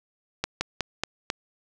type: slowing click train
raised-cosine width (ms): 0.2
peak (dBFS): -8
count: 5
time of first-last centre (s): 0.44-1.301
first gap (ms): 170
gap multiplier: 1.16
effects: none